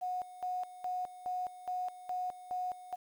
sine tone with tremolo, 730 Hz, F#5, 24 cents flat, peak -33 dBFS, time 0.01-2.96 s, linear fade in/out 20 ms, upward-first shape square, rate 2.4 Hz, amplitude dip 80%, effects 10-bit

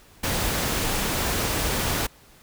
pink noise, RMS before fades -25 dBFS, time 0.23-2.07 s, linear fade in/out 10 ms, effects pink hiss -53 dBFS RMS until 2.42 s

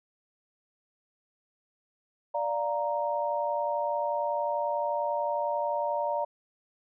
sine chord, Bb major, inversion first, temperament equal, 587.3 / 698.5 / 932.3 Hz, D5 / F5 / Bb5, 0 / 0 / 0 cents, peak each -30 / -34 / -30 dBFS, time 2.34-6.25 s, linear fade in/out 10 ms, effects none

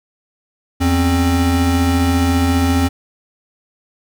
square tone pair together, 84 / 266.7 Hz, E2 / C4, +33 / +33 cents, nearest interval octave + minor sixth, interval 2000 cents, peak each -16 dBFS, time 0.8-2.89 s, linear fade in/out 20 ms, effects none

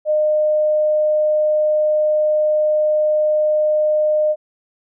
sine tone, 610 Hz, D#5, 34 cents flat, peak -13 dBFS, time 0.05-4.36 s, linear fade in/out 50 ms, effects none

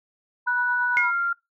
sine tone with tremolo, 973 Hz, B5, 26 cents flat, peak -25 dBFS, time 0.46-1.12 s, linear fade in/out 20 ms, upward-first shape sine, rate 8.8 Hz, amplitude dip 50%
sine tone with pitch glide, 1480 to 1388.9 Hz, F#6 to F6, 0 to -10 cents, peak -21 dBFS, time 0.47-1.33 s, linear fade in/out 5 ms, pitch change -110 cents, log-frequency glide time 0.95-1.07 s
sine tone with exponential decay, 2151 Hz, C7, 47 cents sharp, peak -15 dBFS, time 0.97-1.29 s, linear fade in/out 0 ms, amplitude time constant 69 ms
effects noise-tail reverb RT60 0.2 s tail -24 dB re dry + tanh soft clip ceiling -7 dBFS

